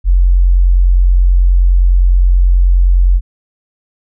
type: tone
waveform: sine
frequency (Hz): 44.78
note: F1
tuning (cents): +44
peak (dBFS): -5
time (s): 0.04-3.21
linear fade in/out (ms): 50
effects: none